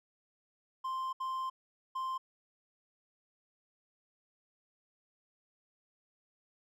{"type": "tone bursts at uneven times", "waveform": "triangle", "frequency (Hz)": 1046.5, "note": "C6", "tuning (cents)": 0, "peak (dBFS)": -32, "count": 3, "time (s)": [[0.84, 1.13], [1.2, 1.5], [1.95, 2.18]], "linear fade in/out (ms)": 10, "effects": []}